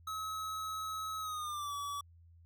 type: tone with pitch glide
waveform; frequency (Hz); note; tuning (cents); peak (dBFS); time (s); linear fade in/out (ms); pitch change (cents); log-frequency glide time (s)
square; 1284 to 1143.9; E6 to D6; -46 to -46; -38; 0.07-2.01; 5; -200; 1.2-1.74
effects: added 84 Hz sine -57 dBFS peak until 2.45 s